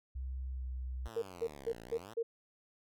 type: tone with pitch glide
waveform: sine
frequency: 64.8 to 63.54 Hz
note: C2 to B1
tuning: -16 to +50 cents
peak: -37 dBFS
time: 0.15-1.08 s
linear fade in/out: 10 ms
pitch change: -34 cents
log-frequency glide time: 0.48-0.65 s
type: exponential two-way sweep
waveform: 5% pulse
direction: down then up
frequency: 120 to 55 to 120 Hz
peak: -37 dBFS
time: 1.05-2.14 s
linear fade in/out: 10 ms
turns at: 1.82 s
type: tone bursts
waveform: sine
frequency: 460.9 Hz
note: A#4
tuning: 20 cents flat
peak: -31 dBFS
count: 5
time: 1.16-2.23 s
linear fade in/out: 10 ms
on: 62 ms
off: 190 ms
effects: none